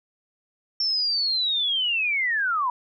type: linear sweep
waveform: sine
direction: down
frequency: 5430 to 951 Hz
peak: -21 dBFS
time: 0.8-2.7 s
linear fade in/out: 2 ms
effects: none